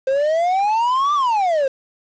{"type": "exponential two-way sweep", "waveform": "triangle", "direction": "up then down", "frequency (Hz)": [521, 1200, 521], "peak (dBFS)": -13, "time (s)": [0.07, 1.68], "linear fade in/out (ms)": 5, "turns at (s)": 1.14, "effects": ["resampled to 16000 Hz", "7-bit"]}